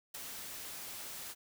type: noise with ADSR envelope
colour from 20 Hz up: white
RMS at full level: -40 dBFS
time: 0.14-1.35 s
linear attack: 9 ms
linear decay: 4 ms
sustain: -5 dB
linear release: 37 ms
effects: none

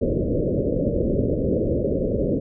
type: low-pass noise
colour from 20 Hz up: white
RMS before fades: -22 dBFS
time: 0.01-2.4 s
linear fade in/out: 10 ms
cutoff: 580 Hz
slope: 96 dB/octave
effects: none

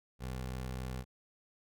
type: tone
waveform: 20% pulse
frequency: 63.7 Hz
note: C2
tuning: 46 cents flat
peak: -33 dBFS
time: 0.19-1.05 s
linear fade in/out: 50 ms
effects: none

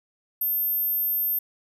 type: tone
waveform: sine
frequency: 13290 Hz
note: G#9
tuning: in tune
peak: -22 dBFS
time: 0.41-1.39 s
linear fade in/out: 5 ms
effects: none

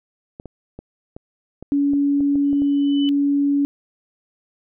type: clicks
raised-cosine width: 2 ms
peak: -21 dBFS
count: 10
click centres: 0.399 / 0.457 / 0.79 / 1.165 / 1.626 / 1.935 / 2.206 / 2.356 / 2.53 / 2.62 s
type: tone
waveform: sine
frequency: 283.5 Hz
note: C#4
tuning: 39 cents sharp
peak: -15 dBFS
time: 1.72-3.65 s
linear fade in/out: 0 ms
type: tone with exponential growth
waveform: sine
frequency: 2996 Hz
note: F#7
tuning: 21 cents sharp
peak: -25 dBFS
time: 2.44-3.09 s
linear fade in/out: 0 ms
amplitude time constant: 140 ms
effects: none

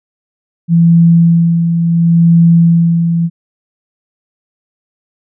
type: tone with tremolo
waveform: sine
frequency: 168.1 Hz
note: E3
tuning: 34 cents sharp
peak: -3 dBFS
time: 0.68-3.3 s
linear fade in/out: 50 ms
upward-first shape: sine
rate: 0.71 Hz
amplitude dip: 50%
effects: none

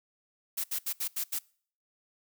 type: noise bursts at uneven times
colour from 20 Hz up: blue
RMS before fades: -32 dBFS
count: 6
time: 0.57-0.64 / 0.71-0.79 / 0.86-0.93 / 1-1.08 / 1.16-1.24 / 1.32-1.39 s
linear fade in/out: 10 ms
effects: noise-tail reverb RT60 0.5 s tail -24 dB re dry

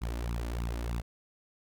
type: tone with flanger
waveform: sawtooth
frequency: 58.2 Hz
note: A#1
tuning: 2 cents flat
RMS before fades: -34 dBFS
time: 0.01-1.02 s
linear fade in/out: 20 ms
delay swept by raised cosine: 0.77 to 3.47 ms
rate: 3.2 Hz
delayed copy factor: +0.8
effects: none

